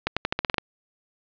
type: accelerating click train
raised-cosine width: 0.3 ms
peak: -7 dBFS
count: 9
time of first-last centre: 0.07-0.582 s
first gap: 96 ms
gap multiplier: 0.88
effects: resampled to 11025 Hz + 8-bit